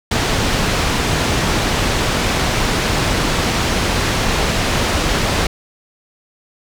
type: low-pass noise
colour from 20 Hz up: pink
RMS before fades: -17 dBFS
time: 0.11-5.47 s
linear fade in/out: 5 ms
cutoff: 6100 Hz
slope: 12 dB/octave
effects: none